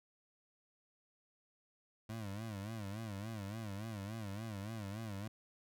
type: tone with vibrato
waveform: 25% pulse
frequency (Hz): 105.4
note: G#2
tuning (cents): +26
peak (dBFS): -38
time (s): 2.09-5.28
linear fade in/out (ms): 5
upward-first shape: sine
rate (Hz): 3.5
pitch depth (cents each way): 140
effects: none